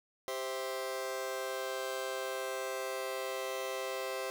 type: chord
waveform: sawtooth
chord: C major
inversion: second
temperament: just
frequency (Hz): 392.4 / 523.3 / 654.1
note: G4 / C5 / E5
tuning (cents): +2 / 0 / -14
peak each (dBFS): -37 / -34 / -39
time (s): 0.28-4.3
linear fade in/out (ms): 0
effects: none